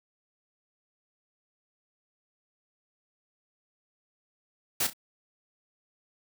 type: noise with echo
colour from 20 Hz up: white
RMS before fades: -27 dBFS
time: 4.8-4.87 s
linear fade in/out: 5 ms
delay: 32 ms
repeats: 2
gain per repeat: -11 dB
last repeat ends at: 4.934 s
effects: none